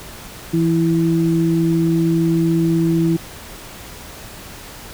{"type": "tone pair together", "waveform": "sine", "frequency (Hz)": [166.09, 329.6], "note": ["E3", "E4"], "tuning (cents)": [13, 0], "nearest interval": "octave", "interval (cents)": 1187, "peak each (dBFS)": -16, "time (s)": [0.53, 3.17], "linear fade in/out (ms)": 10, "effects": ["pink hiss -36 dBFS RMS until 4.93 s"]}